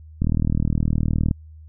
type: click train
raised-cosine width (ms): 5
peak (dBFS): -8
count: 44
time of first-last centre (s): 0.22-1.311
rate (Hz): 39.4
effects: added 78 Hz sine -40 dBFS peak until 1.68 s